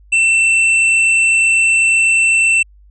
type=tone with tanh clipping; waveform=sine; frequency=2683 Hz; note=E7; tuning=30 cents sharp; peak=-11 dBFS; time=0.12-2.63 s; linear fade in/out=10 ms; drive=14 dB; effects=added 50 Hz sine -42 dBFS peak until 2.9 s + resampled to 22050 Hz